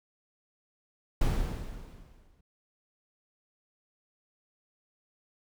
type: noise with exponential decay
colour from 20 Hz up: brown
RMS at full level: -24 dBFS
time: 1.21-2.41 s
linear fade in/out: 5 ms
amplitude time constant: 260 ms
effects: none